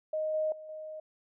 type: tone with level steps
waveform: sine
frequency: 622.3 Hz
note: D#5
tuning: in tune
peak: -29 / -27 / -43 / -39 dBFS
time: 0.13-1 s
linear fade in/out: 5 ms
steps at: 0.34 / 0.52 / 0.69 s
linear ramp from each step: 2 ms
effects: none